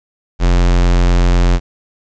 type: tone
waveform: square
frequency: 44.04 Hz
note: F1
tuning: 15 cents sharp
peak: -9 dBFS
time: 0.39-1.6 s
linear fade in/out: 50 ms
effects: resampled to 16000 Hz + 8-bit